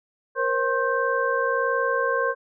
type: tone cluster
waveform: sine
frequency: 473.6 / 535 / 1067 / 1561 Hz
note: A#4 / C5 / C6 / G6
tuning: +27 / +38 / +34 / -8 cents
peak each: -26 dBFS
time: 0.35-2.35 s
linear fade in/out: 50 ms
effects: none